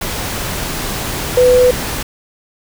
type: tone in noise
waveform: sine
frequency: 499.4 Hz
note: B4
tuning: 19 cents sharp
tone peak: -6 dBFS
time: 1.37-1.71 s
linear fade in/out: 5 ms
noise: pink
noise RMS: -21 dBFS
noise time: 0.01-2.03 s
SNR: +12 dB
effects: none